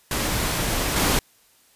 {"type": "noise with level steps", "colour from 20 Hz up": "pink", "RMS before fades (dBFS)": [-24, -20], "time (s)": [0.11, 1.19], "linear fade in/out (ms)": 2, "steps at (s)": 0.96, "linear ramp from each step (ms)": 2, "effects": ["white hiss -58 dBFS RMS until 1.75 s", "resampled to 32000 Hz"]}